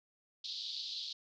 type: band-pass noise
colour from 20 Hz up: white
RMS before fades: -42 dBFS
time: 0.44-1.13 s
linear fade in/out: 5 ms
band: 3500 to 4600 Hz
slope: 48 dB/octave
effects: none